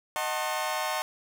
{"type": "chord", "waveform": "sawtooth", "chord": "D# diminished seventh", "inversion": "none", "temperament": "just", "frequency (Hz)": [622.3, 746.7, 896, 1075.3], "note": ["D#5", "F#5", "A5", "C6"], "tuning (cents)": [0, 16, 31, 47], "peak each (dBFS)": -30, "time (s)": [0.16, 1.02], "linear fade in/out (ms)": 0, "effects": []}